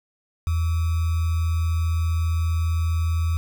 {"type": "tone with sample-and-hold", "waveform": "sine", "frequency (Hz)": 82.41, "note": "E2", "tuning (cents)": 0, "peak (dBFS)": -19, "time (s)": [0.47, 3.37], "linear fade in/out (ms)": 0, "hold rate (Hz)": 1225, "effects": []}